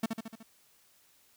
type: tone with echo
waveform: 45% pulse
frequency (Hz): 224.1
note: A3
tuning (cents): +32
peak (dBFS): -27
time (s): 0.03-0.06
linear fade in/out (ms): 5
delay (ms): 74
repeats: 5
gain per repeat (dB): -4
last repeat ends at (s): 0.43
effects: white hiss -65 dBFS RMS until 1.36 s